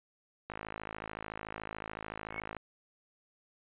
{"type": "click train", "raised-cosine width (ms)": 0.5, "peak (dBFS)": -24, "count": 112, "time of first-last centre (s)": [0.5, 2.567], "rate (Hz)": 53.7}
{"type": "tone with exponential growth", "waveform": "sine", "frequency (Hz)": 2205, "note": "C#7", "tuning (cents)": -10, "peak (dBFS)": -32, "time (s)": [2.3, 2.4], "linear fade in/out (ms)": 5, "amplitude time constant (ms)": 20}
{"effects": ["resampled to 8000 Hz"]}